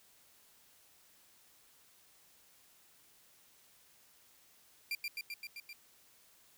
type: tone with echo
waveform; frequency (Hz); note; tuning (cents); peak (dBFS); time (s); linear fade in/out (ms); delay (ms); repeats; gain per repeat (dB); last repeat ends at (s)
30% pulse; 2377; D7; +20; -32; 4.91-4.95; 2; 130; 6; -2; 5.73
effects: white hiss -65 dBFS RMS until 6.57 s